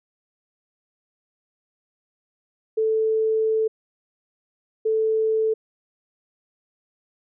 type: tone bursts at uneven times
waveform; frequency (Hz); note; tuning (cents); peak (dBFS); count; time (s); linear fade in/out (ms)
sine; 440; A4; 0; -18; 2; 2.77-3.68 / 4.85-5.54; 10
effects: none